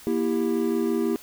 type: chord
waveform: triangle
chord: E diminished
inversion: second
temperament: just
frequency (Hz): 237.3 / 329.6 / 395.6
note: Bb3 / E4 / G4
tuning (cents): +31 / 0 / +16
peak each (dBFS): -24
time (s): 0.07-1.16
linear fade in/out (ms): 0
effects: white hiss -47 dBFS RMS until 1.22 s